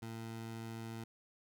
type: tone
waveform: 20% pulse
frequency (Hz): 113.4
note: A#2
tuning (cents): -47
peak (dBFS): -38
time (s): 0.02-1.04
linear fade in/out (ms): 5
effects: none